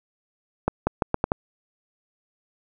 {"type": "accelerating click train", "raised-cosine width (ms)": 1, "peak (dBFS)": -6, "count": 6, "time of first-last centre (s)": [0.68, 1.319], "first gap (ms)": 190, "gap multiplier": 0.8, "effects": []}